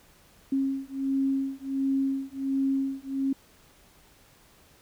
sine beating tone pair, 270 / 271.4 Hz, C#4 / C#4, -45 / -36 cents, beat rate 1.4 Hz, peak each -28 dBFS, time 0.52-3.33 s, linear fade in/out 5 ms, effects pink hiss -58 dBFS RMS until 4.81 s

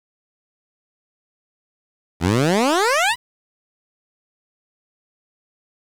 15% pulse exponential sweep, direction up, 77.78 to 1019 Hz, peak -9 dBFS, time 2.2-3.16 s, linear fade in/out 50 ms, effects low-pass 10000 Hz 12 dB/octave + 7-bit

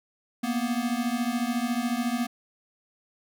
square beating tone pair, 233.1 / 247.1 Hz, A#3 / B3, 0 / +1 cents, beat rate 14 Hz, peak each -29 / -29 dBFS, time 0.43-2.27 s, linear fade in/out 10 ms, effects none

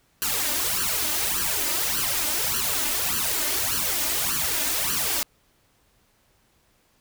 white noise with flanger, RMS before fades -25 dBFS, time 0.22-5.23 s, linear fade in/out 0 ms, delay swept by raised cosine 0.67 to 3.37 ms, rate 1.7 Hz, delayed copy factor +0.95, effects pink hiss -64 dBFS RMS until 7 s

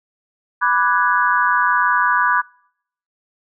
sine chord, G# half-diminished seventh, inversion first, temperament equal, 987.8 / 1174.7 / 1480 / 1661.2 Hz, B5 / D6 / F#6 / G#6, 0 / 0 / 0 / 0 cents, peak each -18 / -19 / -19 / -20 dBFS, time 0.61-2.42 s, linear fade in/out 20 ms, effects noise-tail reverb RT60 0.7 s tail -26 dB re dry

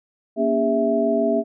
sine tone cluster, 235.7 / 282.3 / 405.3 / 658 Hz, A#3 / C#4 / G#4 / E5, +19 / +32 / -42 / -3 cents, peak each -23 / -25 / -23 / -20 dBFS, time 0.36-1.44 s, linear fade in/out 50 ms, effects none

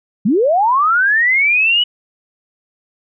sine linear sweep, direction up, 174.61 to 2967 Hz, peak -10 dBFS, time 0.25-1.84 s, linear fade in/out 10 ms, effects none

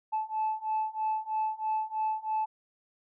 sine beating tone pair, 868 / 871.1 Hz, A5 / A5, -24 / -18 cents, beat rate 3.1 Hz, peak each -31 / -30 dBFS, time 0.12-2.46 s, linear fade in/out 20 ms, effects tanh soft clip ceiling -23 dBFS

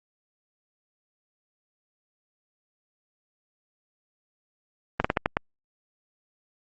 slowing click train, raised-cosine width 0.5 ms, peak -6 dBFS, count 6, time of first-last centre 5-5.369 s, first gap 45 ms, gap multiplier 1.25, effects Opus 32 kbps

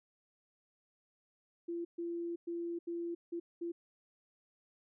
sine tone bursts at uneven times, 341.1 Hz, F4, 41 cents flat, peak -36 dBFS, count 6, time 1.68-1.85 / 1.98-2.36 / 2.47-2.79 / 2.87-3.15 / 3.32-3.4 / 3.61-3.72 s, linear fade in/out 10 ms, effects none

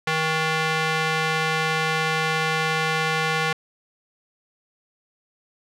square tone with band-pass filter, 158.5 Hz, D#3, 32 cents sharp, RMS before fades -23 dBFS, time 0.07-3.53 s, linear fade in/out 5 ms, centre 2000 Hz, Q 0.86, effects none

